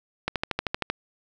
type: click train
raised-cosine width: 0.3 ms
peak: -9 dBFS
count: 9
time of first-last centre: 0.28-0.9 s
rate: 12.9 Hz
effects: none